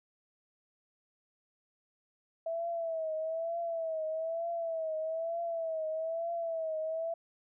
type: tone with vibrato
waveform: sine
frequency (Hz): 654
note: E5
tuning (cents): -14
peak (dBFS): -32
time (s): 2.46-7.14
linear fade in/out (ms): 5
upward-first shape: triangle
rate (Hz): 1.1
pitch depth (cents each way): 76
effects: none